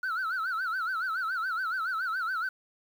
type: tone with vibrato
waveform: sine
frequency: 1415 Hz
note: F6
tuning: 22 cents sharp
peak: -26 dBFS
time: 0.03-2.49 s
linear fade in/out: 5 ms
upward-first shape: sine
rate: 7.1 Hz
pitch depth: 160 cents each way
effects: tanh soft clip ceiling -27 dBFS + 9-bit